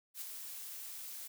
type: noise with ADSR envelope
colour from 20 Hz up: blue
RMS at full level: -41 dBFS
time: 0.14-1.28 s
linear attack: 76 ms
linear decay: 7 ms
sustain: -5 dB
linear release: 12 ms
effects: none